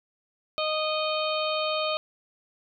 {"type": "harmonic tone", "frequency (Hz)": 619, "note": "D#5", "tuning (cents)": -9, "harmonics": [1, 2, 4, 5, 6, 7], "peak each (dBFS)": [-28, -31, -34, -35, -36, -36], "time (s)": [0.58, 1.97], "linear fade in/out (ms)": 0, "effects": []}